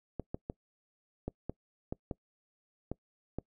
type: clicks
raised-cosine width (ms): 2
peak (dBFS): -22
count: 9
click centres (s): 0.197 / 0.345 / 0.499 / 1.28 / 1.496 / 1.925 / 2.112 / 2.916 / 3.386
effects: noise-tail reverb RT60 0.1 s tail -24 dB re dry